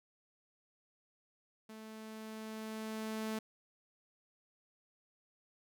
sawtooth tone with level ramp, 218.9 Hz, A3, 9 cents flat, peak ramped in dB -45 to -32 dBFS, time 1.69-3.39 s, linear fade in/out 5 ms, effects none

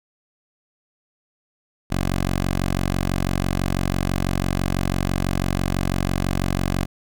10% pulse tone, 46.04 Hz, F#1, 8 cents flat, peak -12 dBFS, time 1.9-6.86 s, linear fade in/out 20 ms, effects none

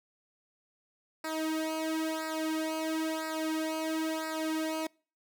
sawtooth tone with flanger, 317.2 Hz, D#4, 33 cents sharp, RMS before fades -33 dBFS, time 1.24-4.87 s, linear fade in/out 5 ms, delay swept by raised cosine 0.31 to 2.61 ms, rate 0.99 Hz, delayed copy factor -0.95, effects noise-tail reverb RT60 0.4 s tail -26 dB re dry

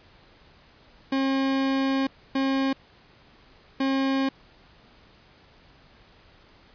40% pulse tone bursts at uneven times, 269.3 Hz, C#4, 50 cents flat, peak -21 dBFS, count 3, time 1.12-2.07 / 2.35-2.73 / 3.8-4.29 s, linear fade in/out 5 ms, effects pink hiss -55 dBFS RMS until 6.74 s + resampled to 11025 Hz

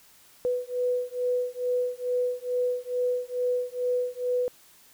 sine beating tone pair, 494.4 / 496.7 Hz, B4 / B4, +2 / +10 cents, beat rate 2.3 Hz, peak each -28 dBFS, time 0.45-4.48 s, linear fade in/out 0 ms, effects white hiss -56 dBFS RMS until 4.93 s

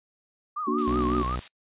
sine tone with vibrato, 1157 Hz, D6, 26 cents flat, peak -28 dBFS, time 0.56-1.36 s, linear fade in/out 10 ms, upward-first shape triangle, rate 5.4 Hz, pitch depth 160 cents each way
sine chord, Bb augmented, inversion none, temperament equal, 233.1 / 293.7 / 370 Hz, Bb3 / D4 / F#4, 0 / 0 / 0 cents, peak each -28 dBFS, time 0.67-1.23 s, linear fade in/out 10 ms
blue noise, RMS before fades -36 dBFS, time 0.78-1.48 s, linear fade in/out 5 ms
sawtooth tone, 62.4 Hz, B1, 19 cents sharp, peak -25 dBFS, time 0.87-1.4 s, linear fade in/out 10 ms
effects noise-tail reverb RT60 0.1 s tail -25 dB re dry + resampled to 8000 Hz

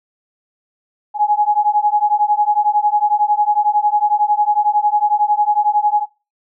sine beating tone pair, 830.6 / 841.6 Hz, G#5 / G#5, 0 / +23 cents, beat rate 11 Hz, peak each -15 dBFS, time 1.14-6.06 s, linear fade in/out 50 ms, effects noise-tail reverb RT60 0.3 s tail -22 dB re dry

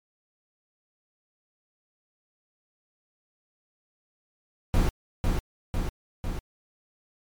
brown noise with echo, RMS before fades -21 dBFS, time 4.74-4.89 s, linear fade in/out 0 ms, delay 500 ms, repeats 3, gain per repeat -3 dB, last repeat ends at 6.39 s, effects MP3 96 kbps

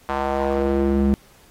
square tone with band-pass filter sweep, 68.8 Hz, C#2, 12 cents flat, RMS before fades -20 dBFS, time 0.09-1.14 s, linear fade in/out 0 ms, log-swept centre 1000 to 220 Hz, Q 1.9, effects pink hiss -53 dBFS RMS until 1.5 s + AAC 48 kbps

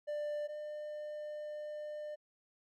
triangle tone pair in turn, 593 / 600.6 Hz, D5 / D5, +17 / +39 cents, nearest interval unison, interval 22 cents, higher second, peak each -33 / -38 dBFS, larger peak first, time 0.07-0.48 / 0.48-2.16 s, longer second, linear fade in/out 20 ms, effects MP3 64 kbps

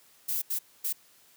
violet noise bursts at uneven times, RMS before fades -30 dBFS, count 3, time 0.28-0.42 / 0.5-0.59 / 0.84-0.93 s, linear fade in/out 10 ms, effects white hiss -60 dBFS RMS until 1.36 s + high-pass 80 Hz 12 dB/octave

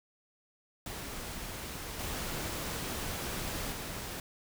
pink noise with level steps, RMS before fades -41 / -37 / -40 dBFS, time 0.86-4.2 s, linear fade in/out 2 ms, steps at 1.99 / 3.72 s, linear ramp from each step 5 ms, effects none

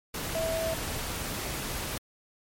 sine tone in noise, 651 Hz, E5, 22 cents flat, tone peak -28 dBFS, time 0.35-0.74 s, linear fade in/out 5 ms, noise pink, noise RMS -34 dBFS, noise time 0.14-1.98 s, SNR +3 dB, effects MP3 64 kbps

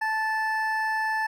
triangle tone pair together, 876 / 1752 Hz, A5 / A6, -8 / -8 cents, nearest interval octave, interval 1200 cents, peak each -25 dBFS, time 0.01-1.27 s, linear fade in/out 10 ms, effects none

